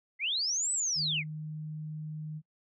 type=linear two-way sweep; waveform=sine; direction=up then down; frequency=1975.5 to 8080 to 1975.5 Hz; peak=-28 dBFS; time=0.19-1.24 s; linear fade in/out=50 ms; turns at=0.72 s
type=tone; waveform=sine; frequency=154.2 Hz; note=D#3; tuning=15 cents flat; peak=-36 dBFS; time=0.95-2.42 s; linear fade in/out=50 ms
effects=noise-tail reverb RT60 0.1 s tail -26 dB re dry